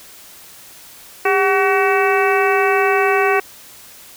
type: harmonic tone with a mistuned harmonic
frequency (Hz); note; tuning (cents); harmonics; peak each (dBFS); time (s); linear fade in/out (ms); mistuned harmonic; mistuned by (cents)
378.1; F#4; +38; 1 / 2 / 3 / 4 / 5 / 6 / 7; -16 / -19 / -21 / -22 / -23 / -24 / -24; 1.25-3.4; 5; 1; +100
effects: white hiss -41 dBFS RMS until 4.16 s